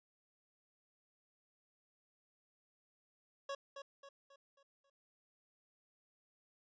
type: tone with echo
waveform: 25% pulse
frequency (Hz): 554.4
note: C#5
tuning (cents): 0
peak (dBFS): -36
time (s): 3.49-3.55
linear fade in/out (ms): 5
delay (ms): 270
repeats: 5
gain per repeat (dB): -7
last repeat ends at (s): 4.9
effects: resampled to 16000 Hz